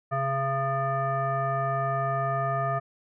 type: tone with frequency modulation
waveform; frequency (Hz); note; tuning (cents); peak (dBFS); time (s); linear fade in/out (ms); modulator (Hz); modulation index
sine; 680; F5; -46; -24; 0.11-2.8; 20; 546; 1.3
effects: none